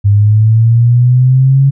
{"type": "linear sweep", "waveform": "sine", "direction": "up", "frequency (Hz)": [100, 138.59], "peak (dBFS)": -4, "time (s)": [0.04, 1.71], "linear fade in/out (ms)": 20, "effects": []}